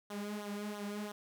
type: tone with flanger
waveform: sawtooth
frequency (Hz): 206.6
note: G#3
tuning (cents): -9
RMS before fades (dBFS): -41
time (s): 0.1-1.12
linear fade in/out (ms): 5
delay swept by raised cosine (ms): 0.4 to 3.8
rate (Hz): 3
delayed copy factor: -0.75
effects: none